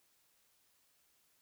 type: silence
effects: white hiss -73 dBFS RMS until 1.41 s